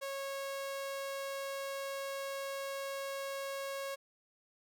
sawtooth tone, 549 Hz, C#5, 17 cents flat, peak -34 dBFS, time 0.01-3.96 s, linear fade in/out 20 ms, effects none

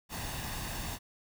pink noise with comb filter, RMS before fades -38 dBFS, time 0.09-0.99 s, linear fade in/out 50 ms, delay 1.1 ms, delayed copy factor +0.5, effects none

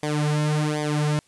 sawtooth tone with flanger, 150.5 Hz, D3, 43 cents sharp, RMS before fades -23 dBFS, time 0.03-1.19 s, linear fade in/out 0 ms, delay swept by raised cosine 0.72 to 4.12 ms, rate 1.3 Hz, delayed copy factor -1, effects white hiss -60 dBFS RMS until 1.27 s + resampled to 24000 Hz

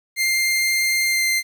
sawtooth tone with pitch glide, 2103 to 2087 Hz, C7 to C7, +8 to -5 cents, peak -14 dBFS, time 0.16-1.43 s, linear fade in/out 50 ms, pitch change -13 cents, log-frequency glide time 1.06-1.24 s, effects 9-bit

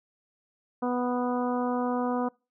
harmonic tone, 246.9 Hz, B3, in tune, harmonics 1 / 2 / 3 / 4 / 5 / 6, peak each -28 / -31 / -33 / -35 / -38 / -46 dBFS, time 0.82-2.29 s, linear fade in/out 10 ms, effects noise-tail reverb RT60 0.3 s tail -26 dB re dry

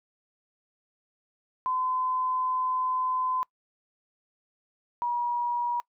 sine tone pair in turn, 1021 / 960.6 Hz, C6 / B5, -43 / -48 cents, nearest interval minor second, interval 105 cents, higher first, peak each -25 dBFS, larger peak neither, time 1.66-3.43 / 5.02-5.8 s, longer first, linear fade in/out 0 ms, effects noise-tail reverb RT60 0.1 s tail -24 dB re dry

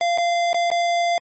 square tone with dropouts, 691 Hz, F5, 19 cents flat, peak -18 dBFS, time 0.01-1.18 s, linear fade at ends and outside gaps 1 ms, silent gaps 0.176-0.183 / 0.531-0.544 / 0.703-0.715 s, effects low-pass 6000 Hz 12 dB/octave + MP3 32 kbps

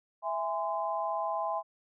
sine chord, E augmented, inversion none, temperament just, 659.3 / 824.1 / 1030.1 Hz, E5 / G#5 / B#5, 0 / -14 / -27 cents, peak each -34 dBFS, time 0.22-1.63 s, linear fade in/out 50 ms, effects none

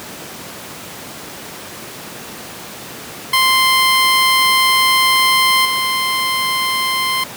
15% pulse tone with level steps, 1045 Hz, C6, 2 cents flat, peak -4 / -9 dBFS, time 3.33-7.24 s, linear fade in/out 5 ms, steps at 5.65 s, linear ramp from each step 5 ms, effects pink hiss -31 dBFS RMS until 7.36 s + high-pass 150 Hz 12 dB/octave

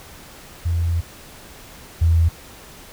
sine tone pair in turn, 84.6 / 82.62 Hz, E2 / E2, +45 / +4 cents, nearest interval unison, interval 41 cents, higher first, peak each -17 / -12 dBFS, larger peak second, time 0.65-1.01 / 2.01-2.29 s, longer first, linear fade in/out 10 ms, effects pink hiss -42 dBFS RMS until 2.92 s

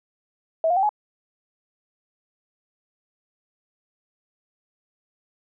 sine tone with pitch steps, 649 / 707.7 / 771.8 / 841.6 Hz, E5 / F5 / G5 / G#5, -27 / +23 / -27 / +23 cents, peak -17 dBFS, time 0.64-0.892 s, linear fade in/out 2 ms, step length 63 ms, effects none

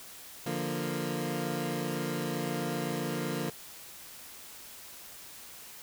20% pulse chord, Bb major, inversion first, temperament equal, 146.83 / 174.61 / 233.1 Hz, D3 / F3 / Bb3, 0 / 0 / 0 cents, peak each -31 dBFS, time 0.46-3.5 s, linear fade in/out 5 ms, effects white hiss -48 dBFS RMS until 5.82 s

